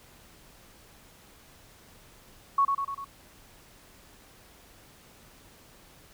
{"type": "tone with echo", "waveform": "sine", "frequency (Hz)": 1108.7, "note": "C#6", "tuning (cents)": 0, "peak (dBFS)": -19, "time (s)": [2.58, 2.65], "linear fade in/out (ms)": 5, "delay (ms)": 99, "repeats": 4, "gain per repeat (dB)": -4, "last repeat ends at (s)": 3.046, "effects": ["pink hiss -55 dBFS RMS until 6.13 s"]}